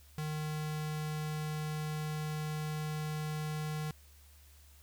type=tone with notch filter; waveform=square; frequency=153.3 Hz; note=D#3; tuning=25 cents flat; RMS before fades=-37 dBFS; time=0.18-3.91 s; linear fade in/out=2 ms; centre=320 Hz; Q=1; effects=added 72 Hz sine -57 dBFS peak until 4.82 s + white hiss -63 dBFS RMS until 4.82 s